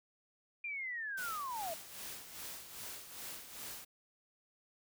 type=linear sweep; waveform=sine; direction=down; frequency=2416 to 623 Hz; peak=-38 dBFS; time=0.64-1.74 s; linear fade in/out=5 ms
type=noise with tremolo; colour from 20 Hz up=white; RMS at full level=-45 dBFS; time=1.17-3.85 s; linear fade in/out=10 ms; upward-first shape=sine; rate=2.5 Hz; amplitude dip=60%
effects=none